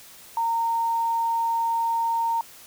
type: tone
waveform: sine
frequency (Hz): 920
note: A#5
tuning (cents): -23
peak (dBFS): -21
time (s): 0.37-2.41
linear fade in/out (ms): 2
effects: white hiss -47 dBFS RMS until 2.66 s